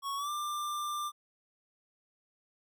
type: tone with pitch glide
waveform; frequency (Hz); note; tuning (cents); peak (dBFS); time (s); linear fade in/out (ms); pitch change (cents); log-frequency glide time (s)
square; 1108.7 to 1188.3; C#6 to D6; 0 to +20; -34; 0.02-1.12; 50; +120; 0.16-0.3
effects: none